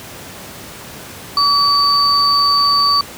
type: tone pair together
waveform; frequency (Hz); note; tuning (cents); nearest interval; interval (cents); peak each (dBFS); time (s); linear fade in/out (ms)
sine; 1143 / 4572; D6 / D8; -47 / -47; 2 octaves; 2400; -13; 1.37-3.01; 2
effects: pink hiss -33 dBFS RMS until 3.17 s + high-pass 80 Hz 12 dB/octave